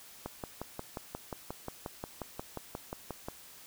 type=click train; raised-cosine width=1 ms; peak=-23 dBFS; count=18; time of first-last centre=0.26-3.285 s; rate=5.62 Hz; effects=white hiss -53 dBFS RMS until 3.66 s